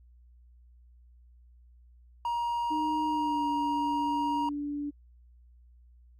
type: tone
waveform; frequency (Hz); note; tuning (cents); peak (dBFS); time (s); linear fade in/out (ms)
triangle; 946; A#5; +25; -26; 2.25-4.49; 2
type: tone with pitch glide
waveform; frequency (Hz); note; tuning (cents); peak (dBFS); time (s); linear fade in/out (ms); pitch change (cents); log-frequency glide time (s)
sine; 305.6 to 290.1; D#4 to D4; -31 to -21; -31; 2.7-4.91; 20; -90; 3.06-3.47
effects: added 60 Hz sine -54 dBFS peak until 6.19 s + Opus 48 kbps